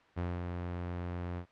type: tone with ADSR envelope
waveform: sawtooth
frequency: 88 Hz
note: F2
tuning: 14 cents sharp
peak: -28 dBFS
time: 0.16-1.46 s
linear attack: 22 ms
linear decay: 220 ms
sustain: -4 dB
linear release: 83 ms
effects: white hiss -62 dBFS RMS until 1.51 s + low-pass 2000 Hz 12 dB/octave